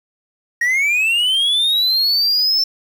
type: linear sweep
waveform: triangle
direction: up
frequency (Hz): 1864.7 to 5350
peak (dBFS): -12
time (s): 0.61-2.64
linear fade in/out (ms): 5
effects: 7-bit